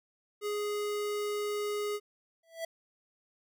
square tone, 415.3 Hz, G#4, in tune, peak -32 dBFS, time 0.41-2 s, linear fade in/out 50 ms
square tone with exponential growth, 659.3 Hz, E5, in tune, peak -32 dBFS, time 2.43-2.65 s, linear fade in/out 5 ms, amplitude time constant 46 ms
effects none

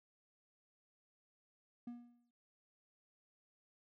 triangle tone with exponential decay, 240 Hz, B3, 49 cents flat, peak -40 dBFS, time 1.87-2.31 s, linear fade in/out 5 ms, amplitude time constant 94 ms, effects none

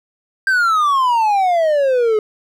triangle exponential sweep, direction down, 1589 to 420 Hz, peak -10 dBFS, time 0.47-2.19 s, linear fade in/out 2 ms, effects none

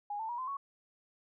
sine tone with pitch steps, 823 / 887.2 / 956.4 / 1030.9 / 1111.3 Hz, G#5 / A5 / A#5 / C6 / C#6, -16 / +14 / +44 / -26 / +4 cents, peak -35 dBFS, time 0.1-0.57 s, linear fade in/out 5 ms, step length 94 ms, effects none

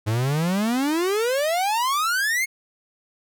45% pulse exponential sweep, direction up, 103.83 to 2200 Hz, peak -20 dBFS, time 0.06-2.46 s, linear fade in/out 20 ms, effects none

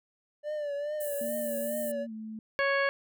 triangle tone with vibrato, 587.3 Hz, D5, in tune, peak -29 dBFS, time 0.43-2.07 s, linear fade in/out 50 ms, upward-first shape triangle, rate 2.4 Hz, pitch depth 71 cents each way
white high-pass noise, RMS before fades -40 dBFS, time 1-1.92 s, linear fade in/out 10 ms, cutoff 7700 Hz, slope 48 dB/octave
sine tone with pitch glide, 231.7 to 218.7 Hz, A#3 to A3, -10 to -10 cents, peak -37 dBFS, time 1.21-2.39 s, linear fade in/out 2 ms, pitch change -100 cents, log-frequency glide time 2.07-2.12 s
harmonic tone, 554.4 Hz, C#5, in tune, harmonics 1 / 2 / 3 / 4 / 5 / 6 / 8, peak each -28 / -33 / -29 / -34 / -41 / -45 / -45 dBFS, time 2.59-2.89 s, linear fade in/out 0 ms
effects none

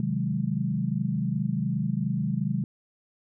sine chord, Ab dominant seventh, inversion first, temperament equal, 130.81 / 155.56 / 185 / 207.7 Hz, C3 / Eb3 / Gb3 / Ab3, 0 / 0 / 0 / 0 cents, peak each -30 dBFS, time 0-2.64 s, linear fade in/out 2 ms, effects none

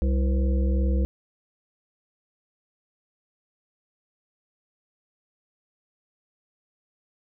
harmonic tone with a mistuned harmonic, 65.41 Hz, C2, in tune, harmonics 1 / 3 / 5 / 7 / 8, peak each -20 / -30 / -34 / -37 / -38 dBFS, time 0.02-1.05 s, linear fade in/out 0 ms, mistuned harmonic 7, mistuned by +84 cents, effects none

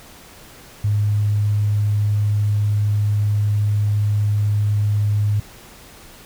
sine tone, 104 Hz, G#2, 3 cents sharp, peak -15 dBFS, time 0.84-5.4 s, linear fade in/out 5 ms, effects pink hiss -43 dBFS RMS until 6.25 s

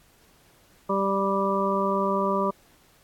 harmonic tone, 196 Hz, G3, in tune, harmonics 1 / 2 / 3 / 5 / 6, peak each -28 / -28 / -28 / -28 / -28 dBFS, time 0.89-2.51 s, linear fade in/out 10 ms, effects pink hiss -59 dBFS RMS until 3.03 s + AAC 64 kbps

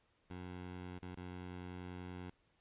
15% pulse tone with dropouts, 90.3 Hz, F#2, 42 cents flat, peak -39 dBFS, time 0.3-2.3 s, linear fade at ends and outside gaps 5 ms, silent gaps 0.989-1.023 / 1.153-1.172 s, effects pink hiss -75 dBFS RMS until 2.6 s + resampled to 8000 Hz

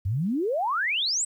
sine exponential sweep, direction up, 87.31 to 8372 Hz, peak -23 dBFS, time 0.05-1.25 s, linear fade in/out 10 ms, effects 10-bit

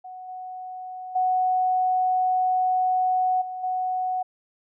sine tone with level steps, 740 Hz, F#5, in tune, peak -36 / -33 / -19 / -30 / -23 dBFS, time 0.04-4.23 s, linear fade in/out 10 ms, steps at 0.28 / 1.15 / 3.41 / 3.63 s, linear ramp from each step 10 ms, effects none

